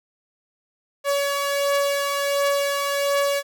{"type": "beating tone pair", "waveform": "sawtooth", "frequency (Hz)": [564, 565.4], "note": ["C#5", "C#5"], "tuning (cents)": [30, 34], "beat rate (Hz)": 1.4, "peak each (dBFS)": [-17, -24], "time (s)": [1.04, 3.43], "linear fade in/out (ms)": 50, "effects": []}